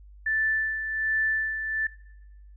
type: tone with tremolo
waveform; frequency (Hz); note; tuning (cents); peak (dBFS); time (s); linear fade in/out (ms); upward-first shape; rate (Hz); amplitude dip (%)
sine; 1760; A6; 0; -21; 0.26-1.87; 5; sine; 1.3; 55
effects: noise-tail reverb RT60 1.0 s tail -21 dB re dry + added 50 Hz sine -46 dBFS peak until 2.56 s